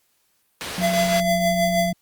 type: low-pass noise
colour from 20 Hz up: white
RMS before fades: -30 dBFS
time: 0.61-1.2 s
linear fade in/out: 0 ms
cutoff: 4900 Hz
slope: 12 dB/octave
type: tone with pitch glide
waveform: sine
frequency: 181.3 to 179.84 Hz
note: F#3 to F#3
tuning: -35 to -49 cents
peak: -23 dBFS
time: 0.78-1.93 s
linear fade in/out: 2 ms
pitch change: -14 cents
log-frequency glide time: 0.91-1.5 s
type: tone with tremolo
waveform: square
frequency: 677 Hz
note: E5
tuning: 46 cents sharp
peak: -17 dBFS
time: 0.8-1.93 s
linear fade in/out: 50 ms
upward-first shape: triangle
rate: 6.3 Hz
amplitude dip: 55%
effects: white hiss -66 dBFS RMS until 2.01 s + Opus 48 kbps